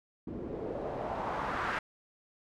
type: noise with low-pass filter sweep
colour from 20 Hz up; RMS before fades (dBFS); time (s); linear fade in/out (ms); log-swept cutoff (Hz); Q
white; -36; 0.27-1.79; 5; 310 to 1600; 2.2
effects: none